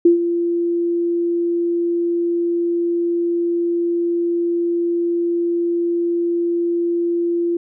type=tone with ADSR envelope; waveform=sine; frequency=343 Hz; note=F4; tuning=31 cents flat; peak=-6 dBFS; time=0.05-7.57 s; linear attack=6 ms; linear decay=120 ms; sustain=-10 dB; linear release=4 ms; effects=none